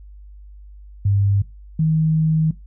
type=tone pair in turn; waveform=sine; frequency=100 / 158.15 Hz; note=G2 / D#3; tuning=+35 / +29 cents; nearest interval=minor sixth; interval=794 cents; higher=second; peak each=-14 dBFS; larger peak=neither; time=1.05-1.42 / 1.79-2.51 s; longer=second; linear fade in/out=5 ms; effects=noise-tail reverb RT60 0.2 s tail -17 dB re dry + added 50 Hz sine -38 dBFS peak until 2.66 s